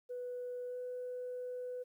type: tone with pitch glide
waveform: sine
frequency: 493.9 to 498.2 Hz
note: B4 to B4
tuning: 0 to +15 cents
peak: -38 dBFS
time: 0.09-1.84 s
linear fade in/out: 20 ms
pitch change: +15 cents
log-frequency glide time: 0.67-0.77 s
effects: tanh soft clip ceiling -35 dBFS + 12-bit